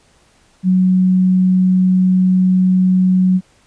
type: tone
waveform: sine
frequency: 185 Hz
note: F#3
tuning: in tune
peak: -9 dBFS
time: 0.63-3.41 s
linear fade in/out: 50 ms
effects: pink hiss -53 dBFS RMS until 3.66 s + resampled to 22050 Hz